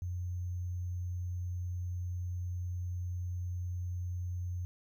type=tone with sample-and-hold; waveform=sine; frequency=89 Hz; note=F2; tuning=33 cents sharp; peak=-34 dBFS; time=0.02-4.65 s; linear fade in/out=0 ms; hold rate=6300 Hz; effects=none